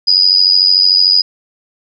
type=tone with amplitude modulation; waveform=sine; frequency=4941 Hz; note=D#8; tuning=13 cents flat; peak=-3 dBFS; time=0.07-1.22 s; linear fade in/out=10 ms; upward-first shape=sine; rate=93.4 Hz; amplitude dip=80%; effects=none